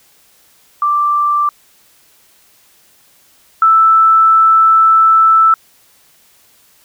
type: tone pair in turn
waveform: sine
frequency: 1176 / 1320 Hz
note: D6 / E6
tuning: +2 / +2 cents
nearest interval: major second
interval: 200 cents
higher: second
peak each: -10 / -5 dBFS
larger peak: second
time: 0.82-1.49 / 3.62-5.54 s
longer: second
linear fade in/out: 2 ms
effects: white hiss -50 dBFS RMS until 6.84 s